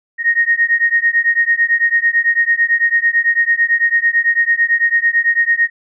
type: beating tone pair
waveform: sine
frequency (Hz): 1859 / 1868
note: A#6 / A#6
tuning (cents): -5 / +3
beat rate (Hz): 9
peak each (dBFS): -14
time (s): 0.18-5.7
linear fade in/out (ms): 50
effects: none